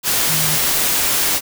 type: tone in noise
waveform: sine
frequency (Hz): 155.56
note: D#3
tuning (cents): 0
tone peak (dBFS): -24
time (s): 0.27-0.59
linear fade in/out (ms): 50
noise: white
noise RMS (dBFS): -17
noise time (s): 0.03-1.41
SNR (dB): -10
effects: none